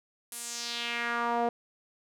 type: tone with band-pass filter sweep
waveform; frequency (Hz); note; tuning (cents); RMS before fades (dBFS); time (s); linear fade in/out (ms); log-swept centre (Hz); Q
sawtooth; 236.5; A#3; +25; -32; 0.32-1.49; 2; 11000 to 610; 2.4
effects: none